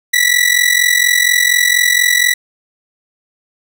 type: ring-modulated tone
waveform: sawtooth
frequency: 1954 Hz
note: B6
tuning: 19 cents flat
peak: -3 dBFS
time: 0.13-2.34 s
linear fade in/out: 10 ms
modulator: 22.1 Hz
effects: none